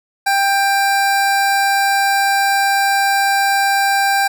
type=tone; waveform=25% pulse; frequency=791 Hz; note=G5; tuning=15 cents sharp; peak=-9 dBFS; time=0.26-4.28 s; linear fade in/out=10 ms; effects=none